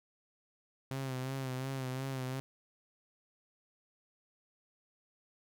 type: tone with vibrato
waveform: sawtooth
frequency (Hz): 131.7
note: C3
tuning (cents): +12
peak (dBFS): -32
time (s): 0.91-2.4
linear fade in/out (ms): 0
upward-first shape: sine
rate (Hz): 2.8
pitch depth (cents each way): 48
effects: none